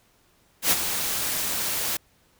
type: noise with ADSR envelope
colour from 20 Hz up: white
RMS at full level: -18 dBFS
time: 0.62-1.97 s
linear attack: 91 ms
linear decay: 38 ms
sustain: -9 dB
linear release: 4 ms
effects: pink hiss -62 dBFS RMS until 2.39 s